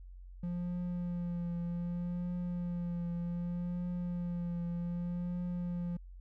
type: tone with vibrato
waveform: triangle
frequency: 174.61 Hz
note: F3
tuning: in tune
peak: -32 dBFS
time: 0.43-5.97 s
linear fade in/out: 5 ms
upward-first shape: triangle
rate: 0.65 Hz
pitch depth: 28 cents each way
effects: added 45 Hz sine -47 dBFS peak until 6.2 s